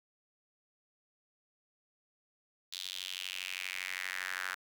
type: tone with high-pass filter sweep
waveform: sawtooth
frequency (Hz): 92.5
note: F#2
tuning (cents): 0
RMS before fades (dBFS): -40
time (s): 2.72-4.55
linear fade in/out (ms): 10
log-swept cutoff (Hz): 3800 to 1500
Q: 3.6
effects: none